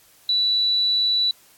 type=tone; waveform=sine; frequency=3951 Hz; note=B7; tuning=in tune; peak=-17 dBFS; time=0.29-1.31 s; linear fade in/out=2 ms; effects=white hiss -54 dBFS RMS until 1.57 s + AAC 64 kbps